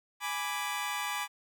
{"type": "chord", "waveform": "20% pulse", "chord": "G# diminished", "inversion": "none", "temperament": "equal", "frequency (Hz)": [830.6, 987.8, 1174.7], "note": ["G#5", "B5", "D6"], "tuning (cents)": [0, 0, 0], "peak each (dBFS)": -32, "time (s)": [0.2, 1.28], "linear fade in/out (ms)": 50, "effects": []}